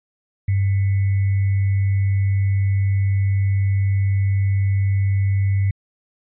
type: tone with sample-and-hold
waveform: sine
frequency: 98 Hz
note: G2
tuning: in tune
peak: -15 dBFS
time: 0.48-5.71 s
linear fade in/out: 5 ms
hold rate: 2100 Hz
effects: resampled to 8000 Hz